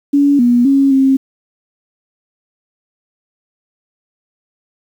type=tone with pitch steps; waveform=sine; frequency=284 / 241.7 / 274.6 / 267.9 Hz; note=C#4 / B3 / C#4 / C4; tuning=+42 / -37 / -16 / +41 cents; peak=-7 dBFS; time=0.13-1.17 s; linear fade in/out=10 ms; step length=260 ms; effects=7-bit